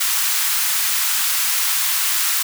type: high-pass noise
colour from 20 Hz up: white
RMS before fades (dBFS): -19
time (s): 0-2.43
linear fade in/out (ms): 10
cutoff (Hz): 990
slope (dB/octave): 24
effects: none